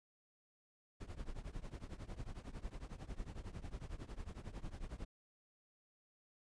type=noise with tremolo; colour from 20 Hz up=brown; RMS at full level=-43 dBFS; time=1-5.05 s; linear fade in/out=10 ms; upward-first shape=triangle; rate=11 Hz; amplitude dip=95%; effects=resampled to 22050 Hz